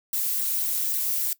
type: noise with flanger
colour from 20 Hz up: violet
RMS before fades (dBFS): -26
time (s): 0.13-1.33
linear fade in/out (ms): 2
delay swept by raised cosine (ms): 0.5 to 5.3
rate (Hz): 3.6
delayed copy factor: +0.8
effects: noise-tail reverb RT60 0.1 s tail -18 dB re dry